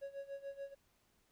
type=tone with tremolo; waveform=triangle; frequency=554.4 Hz; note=C#5; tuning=in tune; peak=-39 dBFS; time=0.01-0.75 s; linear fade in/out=20 ms; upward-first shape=sine; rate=6.9 Hz; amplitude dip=85%; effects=pink hiss -75 dBFS RMS until 1.31 s